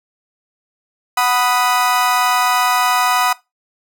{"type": "chord", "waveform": "35% pulse", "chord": "B major", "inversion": "second", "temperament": "equal", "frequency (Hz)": [740, 987.8, 1244.5], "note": ["F#5", "B5", "D#6"], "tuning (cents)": [0, 0, 0], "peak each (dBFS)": -16, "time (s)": [1.17, 3.33], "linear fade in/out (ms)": 5, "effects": ["noise-tail reverb RT60 0.2 s tail -19 dB re dry"]}